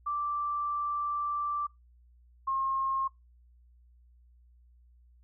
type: tone pair in turn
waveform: sine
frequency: 1172 / 1072.9 Hz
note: D6 / C6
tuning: -4 / +43 cents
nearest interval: major second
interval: 153 cents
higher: first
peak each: -29 / -27 dBFS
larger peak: second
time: 0.06-1.67 / 2.47-3.08 s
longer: first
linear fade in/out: 10 ms
effects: noise-tail reverb RT60 0.2 s tail -23 dB re dry + added 60 Hz sine -57 dBFS peak until 5.23 s